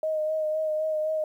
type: tone with vibrato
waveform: sine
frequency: 622.3 Hz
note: D#5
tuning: in tune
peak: -24 dBFS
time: 0.03-1.24 s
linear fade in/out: 2 ms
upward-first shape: sine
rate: 3.9 Hz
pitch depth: 23 cents each way
effects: 10-bit